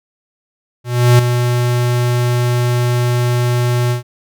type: tone with ADSR envelope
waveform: square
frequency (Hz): 122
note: B2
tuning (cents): -21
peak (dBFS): -5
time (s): 0.84-4.03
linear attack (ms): 350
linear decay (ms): 5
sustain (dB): -8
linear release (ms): 120
effects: none